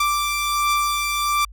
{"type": "beating tone pair", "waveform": "sawtooth", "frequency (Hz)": [1174.7, 1176.1], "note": ["D6", "D6"], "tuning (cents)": [0, 2], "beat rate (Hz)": 1.4, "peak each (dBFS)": [-16, -23], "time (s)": [0, 1.45], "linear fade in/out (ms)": 5, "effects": ["added 50 Hz sine -38 dBFS peak until 1.52 s"]}